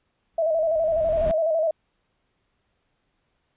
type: noise with exponential growth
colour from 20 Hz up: brown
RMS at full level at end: -27 dBFS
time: 0.34-1.31 s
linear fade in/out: 0 ms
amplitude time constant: 210 ms
type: tone with vibrato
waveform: sine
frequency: 642 Hz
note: E5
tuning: 46 cents flat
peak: -19 dBFS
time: 0.38-1.71 s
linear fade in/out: 5 ms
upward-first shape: square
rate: 12 Hz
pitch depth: 55 cents each way
effects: pink hiss -72 dBFS RMS until 3.56 s + resampled to 8000 Hz